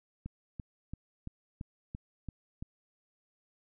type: click train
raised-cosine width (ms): 5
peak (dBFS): -27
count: 8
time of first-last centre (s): 0.26-2.625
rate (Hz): 2.96
effects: none